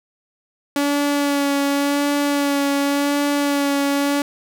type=tone with vibrato; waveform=sawtooth; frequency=284.3 Hz; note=C#4; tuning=44 cents sharp; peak=-13 dBFS; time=0.76-4.22 s; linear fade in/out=2 ms; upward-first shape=sine; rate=0.9 Hz; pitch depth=20 cents each way; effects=none